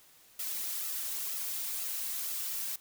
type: noise with flanger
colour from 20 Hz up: blue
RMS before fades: -36 dBFS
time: 0.39-2.76 s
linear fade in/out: 5 ms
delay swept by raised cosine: 1.5 to 3.8 ms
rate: 2.1 Hz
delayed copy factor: +0.6
effects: white hiss -60 dBFS RMS until 2.8 s